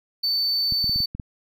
triangle tone, 4528 Hz, C#8, 36 cents sharp, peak -19 dBFS, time 0.23-1.06 s, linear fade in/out 10 ms
clicks, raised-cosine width 5 ms, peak -20 dBFS, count 7, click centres 0.723 / 0.843 / 0.895 / 0.96 / 1.004 / 1.15 / 1.198 s
effects none

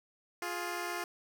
10% pulse tone pair together, 350.8 / 417.2 Hz, F4 / G#4, +8 / +8 cents, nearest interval minor third, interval 300 cents, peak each -28 / -33 dBFS, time 0.42-1.04 s, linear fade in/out 2 ms, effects 11-bit

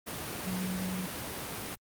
sine tone in noise, 185 Hz, F#3, in tune, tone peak -32 dBFS, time 0.45-1.07 s, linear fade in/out 20 ms, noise pink, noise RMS -37 dBFS, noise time 0.06-1.76 s, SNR +2 dB, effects high-pass 100 Hz 12 dB/octave + Opus 32 kbps

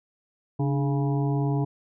harmonic tone with a mistuned harmonic, 138.59 Hz, C#3, in tune, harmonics 1 / 2 / 3 / 5 / 6 / 7, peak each -23 / -29 / -33 / -37 / -39 / -40 dBFS, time 0.59-1.65 s, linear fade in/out 10 ms, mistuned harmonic 2, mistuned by +97 cents, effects none

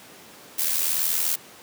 blue noise with amplitude modulation, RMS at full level -21 dBFS, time 0.58-1.36 s, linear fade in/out 10 ms, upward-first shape sine, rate 80.5 Hz, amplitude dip 65%, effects pink hiss -46 dBFS RMS until 1.62 s + high-pass 200 Hz 12 dB/octave

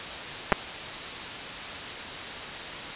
clicks, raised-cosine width 0.5 ms, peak -4 dBFS, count 2, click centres 0.521 / 0.526 s, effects white hiss -35 dBFS RMS until 2.95 s + resampled to 8000 Hz

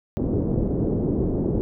white low-pass noise, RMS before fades -23 dBFS, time 0.17-1.61 s, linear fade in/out 0 ms, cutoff 400 Hz, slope 24 dB/octave, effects none

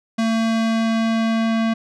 square tone with low-pass filter sweep, 225.4 Hz, A3, 42 cents sharp, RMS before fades -19 dBFS, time 0.18-1.74 s, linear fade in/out 10 ms, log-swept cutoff 6200 to 3400 Hz, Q 0.8, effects none

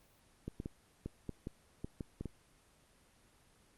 clicks, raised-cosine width 3 ms, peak -27 dBFS, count 10, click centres 0.48 / 0.601 / 0.659 / 1.06 / 1.293 / 1.471 / 1.845 / 2.008 / 2.21 / 2.257 s, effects pink hiss -67 dBFS RMS until 3.77 s + Opus 24 kbps

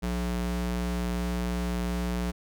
square ring-modulated tone, 120 Hz, B2, 49 cents flat, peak -25 dBFS, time 0.02-2.32 s, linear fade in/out 20 ms, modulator 60.7 Hz, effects none

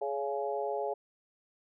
harmonic tone with a mistuned harmonic, 140 Hz, C#3, 18 cents sharp, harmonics 3 / 4 / 5 / 6, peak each -35 / -36 / -37 / -38 dBFS, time 0.01-0.94 s, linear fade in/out 10 ms, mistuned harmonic 5, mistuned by -29 cents, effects none

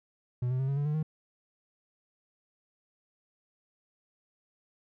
triangle tone with pitch steps, 123.47 / 128.34 / 133.41 / 138.67 / 144.14 / 149.83 / 155.74 Hz, B2 / C3 / C3 / C#3 / D3 / D3 / D#3, 0 / -33 / +34 / +1 / -32 / +35 / +2 cents, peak -25 dBFS, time 0.42-1.029 s, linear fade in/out 5 ms, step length 87 ms, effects none

